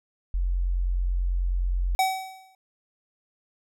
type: tone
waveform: sine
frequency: 44.65 Hz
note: F1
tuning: 39 cents sharp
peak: -22 dBFS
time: 0.34-1.95 s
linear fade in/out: 0 ms
type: tone with exponential decay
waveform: square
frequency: 759 Hz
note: F#5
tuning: 44 cents sharp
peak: -18 dBFS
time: 1.99-2.55 s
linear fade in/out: 2 ms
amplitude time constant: 120 ms
effects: none